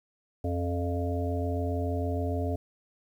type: harmonic tone with a mistuned harmonic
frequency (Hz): 86.7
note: F2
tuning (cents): -12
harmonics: 1 / 3 / 5 / 7 / 8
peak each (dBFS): -29 / -34 / -36 / -37 / -38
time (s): 0.44-2.56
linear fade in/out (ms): 5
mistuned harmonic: 3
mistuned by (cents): +54
effects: 10-bit